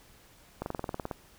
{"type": "slowing click train", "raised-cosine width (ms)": 1, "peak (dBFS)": -19, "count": 11, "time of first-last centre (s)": [0.62, 1.112], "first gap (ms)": 41, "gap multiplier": 1.04, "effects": ["pink hiss -58 dBFS RMS until 1.38 s"]}